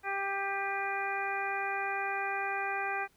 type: harmonic tone with a mistuned harmonic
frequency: 394.3 Hz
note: G4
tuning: 10 cents sharp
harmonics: 1 / 2 / 3 / 4 / 5 / 6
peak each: -41 / -35 / -40 / -37 / -40 / -39 dBFS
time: 0.03-3.08 s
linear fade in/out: 50 ms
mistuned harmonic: 6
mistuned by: +37 cents
effects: pink hiss -67 dBFS RMS until 3.16 s